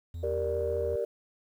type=tone with vibrato; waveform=triangle; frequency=82.41 Hz; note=E2; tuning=in tune; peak=-33 dBFS; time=0.14-0.96 s; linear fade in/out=5 ms; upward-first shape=sine; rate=5.2 Hz; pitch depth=37 cents each way
type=chord; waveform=sine; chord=G minor; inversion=none; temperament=equal; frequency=392 / 466.2 / 587.3 Hz; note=G4 / Bb4 / D5; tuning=0 / 0 / 0 cents; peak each=-34 / -30 / -32 dBFS; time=0.23-1.05 s; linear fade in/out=5 ms
effects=tanh soft clip ceiling -19 dBFS + 10-bit

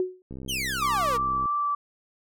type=tone with exponential decay; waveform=sine; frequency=368.3 Hz; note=F#4; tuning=8 cents flat; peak=-19 dBFS; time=0-0.22 s; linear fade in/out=1 ms; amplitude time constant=47 ms
type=click train; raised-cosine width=3 ms; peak=-26 dBFS; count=76; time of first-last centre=0.31-1.457 s; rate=65.4 Hz
type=exponential sweep; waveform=sawtooth; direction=down; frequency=3260 to 440 Hz; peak=-24 dBFS; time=0.48-1.18 s; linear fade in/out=20 ms
type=tone with vibrato; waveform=sine; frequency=1165 Hz; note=D6; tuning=14 cents flat; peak=-23 dBFS; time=0.82-1.75 s; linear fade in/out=5 ms; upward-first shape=triangle; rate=3.1 Hz; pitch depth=9 cents each way
effects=none

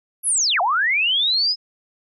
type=linear two-way sweep; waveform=sine; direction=down then up; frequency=11530 to 660 to 5160 Hz; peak=-16 dBFS; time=0.23-1.56 s; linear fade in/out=50 ms; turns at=0.61 s; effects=none

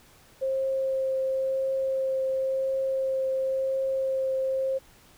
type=tone with vibrato; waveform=sine; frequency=531 Hz; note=C5; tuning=25 cents sharp; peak=-24 dBFS; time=0.41-4.79 s; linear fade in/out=20 ms; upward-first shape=triangle; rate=0.95 Hz; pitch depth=10 cents each way; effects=pink hiss -56 dBFS RMS until 5.17 s

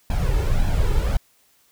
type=noise with flanger; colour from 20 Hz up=brown; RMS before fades=-19 dBFS; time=0.1-1.17 s; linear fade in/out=2 ms; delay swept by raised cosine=1.2 to 2.3 ms; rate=1.8 Hz; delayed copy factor=+0.65; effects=white hiss -60 dBFS RMS until 1.71 s

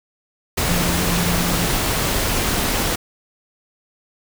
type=tone in noise; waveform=sine; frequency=174.61 Hz; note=F3; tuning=in tune; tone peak=-22 dBFS; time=0.68-1.67 s; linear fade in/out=10 ms; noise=pink; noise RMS=-20 dBFS; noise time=0.57-2.96 s; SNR=-5 dB; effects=none

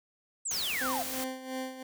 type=exponential sweep; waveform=sine; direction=down; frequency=8372 to 642 Hz; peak=-31 dBFS; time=0.45-1.03 s; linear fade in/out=10 ms
type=noise; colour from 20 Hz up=white; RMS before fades=-37 dBFS; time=0.51-1.24 s; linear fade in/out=0 ms
type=tone with tremolo; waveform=20% pulse; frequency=260.1 Hz; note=C4; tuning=10 cents flat; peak=-28 dBFS; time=0.81-1.83 s; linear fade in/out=5 ms; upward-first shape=sine; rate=2.9 Hz; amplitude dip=70%
effects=none

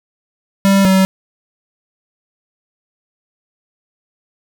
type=tone pair in turn; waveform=square; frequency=196 / 190.2 Hz; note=G3 / F#3; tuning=0 / +48 cents; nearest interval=minor second; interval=52 cents; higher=first; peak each=-9 dBFS; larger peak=neither; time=0.65-0.85 / 0.85-1.05 s; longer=neither; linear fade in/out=0 ms; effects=7-bit

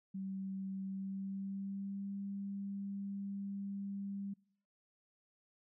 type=tone with pitch glide; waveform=sine; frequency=192.4 to 198.5 Hz; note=G3 to G3; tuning=-32 to +22 cents; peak=-39 dBFS; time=0.14-4.34 s; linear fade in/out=10 ms; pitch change=+54 cents; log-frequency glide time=0.81-2.12 s; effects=noise-tail reverb RT60 0.7 s tail -26 dB re dry

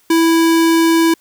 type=tone; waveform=square; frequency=329.4 Hz; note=E4; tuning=1 cent flat; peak=-10 dBFS; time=0.1-1.14 s; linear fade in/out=5 ms; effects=white hiss -55 dBFS RMS until 1.2 s

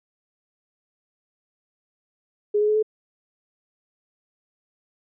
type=tone with pitch steps; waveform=sine; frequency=415.9 / 421.2 / 426.6 / 432.1 Hz; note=G#4 / G#4 / G#4 / A4; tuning=+2 / +24 / +46 / -31 cents; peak=-17 dBFS; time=2.54-2.828 s; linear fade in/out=10 ms; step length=72 ms; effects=none

